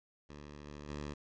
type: tone with level steps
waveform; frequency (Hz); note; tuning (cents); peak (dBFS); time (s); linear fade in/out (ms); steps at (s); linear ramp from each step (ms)
10% pulse; 73.42; D2; 0; -40 / -38 / -32; 0.29-1.14; 10; 0.65 / 0.88; 20
effects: resampled to 16000 Hz + 11-bit